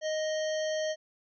harmonic tone with a mistuned harmonic, 622.3 Hz, D#5, in tune, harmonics 1 / 3 / 5 / 7 / 9 / 10, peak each -29 / -40 / -42 / -47 / -46 / -46 dBFS, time 0.01-0.96 s, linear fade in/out 50 ms, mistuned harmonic 5, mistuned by +19 cents, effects none

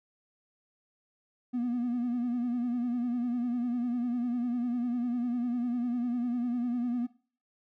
triangle tone with vibrato, 242.5 Hz, B3, 31 cents flat, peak -25 dBFS, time 1.53-7.07 s, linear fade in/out 20 ms, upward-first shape sine, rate 10 Hz, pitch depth 54 cents each way, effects noise-tail reverb RT60 0.4 s tail -18 dB re dry + tanh soft clip ceiling -23 dBFS

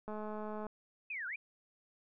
click train, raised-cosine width 1 ms, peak -30 dBFS, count 126, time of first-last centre 0.08-0.667 s, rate 213 Hz
sine linear two-way sweep, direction down then up, 2600 to 1382 to 2500 Hz, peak -38 dBFS, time 1.1-1.36 s, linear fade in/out 5 ms, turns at 1.27 s
effects none

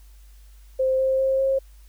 sine tone with pitch steps, 523.3 / 527.9 / 532.4 / 537.1 Hz, C5 / C5 / C5 / C5, 0 / +15 / +30 / +45 cents, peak -18 dBFS, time 0.79-1.59 s, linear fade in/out 10 ms, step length 200 ms, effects added 50 Hz sine -45 dBFS peak until 1.88 s + white hiss -60 dBFS RMS until 1.88 s

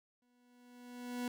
40% pulse tone with exponential growth, 245.3 Hz, B3, 12 cents flat, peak -34 dBFS, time 0.22-1.28 s, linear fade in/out 2 ms, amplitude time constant 230 ms, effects none

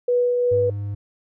sine tone with tremolo, 489.5 Hz, B4, 15 cents flat, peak -15 dBFS, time 0.08-0.7 s, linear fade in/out 5 ms, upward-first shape triangle, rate 2.7 Hz, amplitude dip 30%
triangle tone, 101.6 Hz, G#2, 38 cents flat, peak -23 dBFS, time 0.51-0.95 s, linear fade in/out 10 ms
effects none

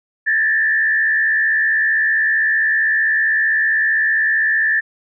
sine tone with frequency modulation, 1760 Hz, A6, in tune, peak -13 dBFS, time 0.26-4.81 s, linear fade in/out 20 ms, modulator 75.5 Hz, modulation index 0.9, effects none

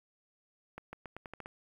accelerating click train, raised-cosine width 0.5 ms, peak -28 dBFS, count 8, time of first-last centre 0.78-1.459 s, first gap 150 ms, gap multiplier 0.85, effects 10-bit

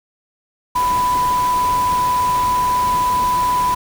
sine tone in noise, 994 Hz, B5, 11 cents sharp, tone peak -14 dBFS, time 0.75-3.75 s, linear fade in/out 10 ms, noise pink, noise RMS -28 dBFS, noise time 0.75-3.75 s, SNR +11 dB, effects none

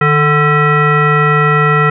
sine tone with frequency modulation, 744 Hz, F#5, 9 cents sharp, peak -7 dBFS, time 0.01-1.9 s, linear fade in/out 5 ms, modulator 592 Hz, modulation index 2.1, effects none

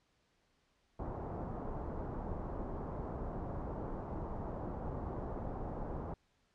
pink low-pass noise, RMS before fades -41 dBFS, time 0.99-6.14 s, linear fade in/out 5 ms, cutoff 1000 Hz, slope 24 dB/octave, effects pink hiss -75 dBFS RMS until 6.54 s + low-pass 6000 Hz 12 dB/octave

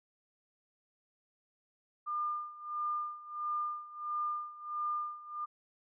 sine tone with tremolo, 1204 Hz, D6, 43 cents sharp, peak -31 dBFS, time 2.06-5.46 s, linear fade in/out 20 ms, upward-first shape sine, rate 1.5 Hz, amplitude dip 85%, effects none

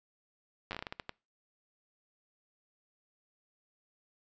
slowing click train, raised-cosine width 0.3 ms, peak -22 dBFS, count 11, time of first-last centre 0.71-1.094 s, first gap 9 ms, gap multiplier 1.3, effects noise-tail reverb RT60 0.3 s tail -25 dB re dry + resampled to 16000 Hz

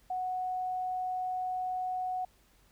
sine tone, 738 Hz, F#5, 5 cents flat, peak -31 dBFS, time 0.1-2.25 s, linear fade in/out 5 ms, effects added 47 Hz sine -66 dBFS peak until 2.71 s + pink hiss -66 dBFS RMS until 2.71 s

